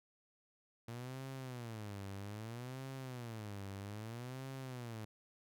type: tone with vibrato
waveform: sawtooth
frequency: 114.6 Hz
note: A#2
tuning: 29 cents flat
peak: -40 dBFS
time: 0.88-5.05 s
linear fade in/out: 5 ms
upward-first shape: sine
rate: 0.62 Hz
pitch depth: 270 cents each way
effects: none